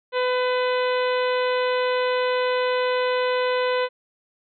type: harmonic tone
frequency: 502 Hz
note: B4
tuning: 28 cents sharp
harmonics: 1 / 2 / 3 / 4 / 5 / 6 / 7 / 8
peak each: -21 / -27 / -31 / -33 / -35 / -37 / -38 / -39 dBFS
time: 0.12-3.89 s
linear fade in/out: 50 ms
effects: none